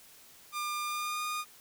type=tone with pitch glide; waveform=sawtooth; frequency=1200 to 1223.1 Hz; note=D6 to D#6; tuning=+37 to -30 cents; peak=-29 dBFS; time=0.52-1.45 s; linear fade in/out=50 ms; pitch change=+33 cents; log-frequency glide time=0.84-1.23 s; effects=white hiss -56 dBFS RMS until 1.6 s